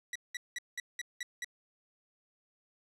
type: tone bursts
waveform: sawtooth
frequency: 1948 Hz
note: B6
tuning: 24 cents flat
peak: -32 dBFS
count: 7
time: 0.13-1.445 s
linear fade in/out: 2 ms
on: 25 ms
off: 190 ms
effects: low-pass 9000 Hz 12 dB/octave